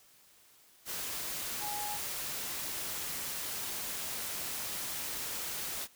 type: tone in noise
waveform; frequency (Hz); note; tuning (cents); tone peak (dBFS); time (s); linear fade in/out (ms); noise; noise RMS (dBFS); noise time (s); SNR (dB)
sine; 830.6; G#5; 0; -38; 1.59-1.99; 50; white; -38; 0.85-5.88; -3
effects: white hiss -62 dBFS RMS until 5.95 s